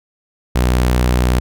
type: tone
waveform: sawtooth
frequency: 61.74 Hz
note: B1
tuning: in tune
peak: -8 dBFS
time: 0.55-1.4 s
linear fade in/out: 10 ms
effects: none